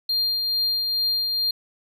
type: tone with tremolo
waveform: triangle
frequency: 4200 Hz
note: C8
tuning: 6 cents sharp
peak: -18 dBFS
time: 0.09-1.51 s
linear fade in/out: 5 ms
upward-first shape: triangle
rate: 2.3 Hz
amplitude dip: 35%
effects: none